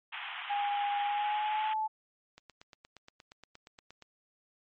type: band-pass noise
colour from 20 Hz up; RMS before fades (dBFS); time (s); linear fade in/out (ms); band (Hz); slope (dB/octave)
white; -41; 0.12-1.74; 10; 720 to 3300; 96
type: tone with pitch glide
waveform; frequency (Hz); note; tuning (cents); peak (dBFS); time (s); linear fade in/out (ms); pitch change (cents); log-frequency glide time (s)
sine; 815 to 868.5; G#5 to A5; -33 to -23; -29; 0.49-1.88; 20; +110; 1.01-1.73
type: click train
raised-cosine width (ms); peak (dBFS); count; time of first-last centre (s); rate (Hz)
0.2; -33; 15; 2.38-4.023; 8.52
effects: MP3 32 kbps